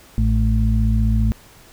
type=harmonic tone; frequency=55 Hz; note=A1; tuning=in tune; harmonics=1 / 2 / 4; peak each=-16 / -19 / -22 dBFS; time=0.18-1.32 s; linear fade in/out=0 ms; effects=pink hiss -47 dBFS RMS until 1.72 s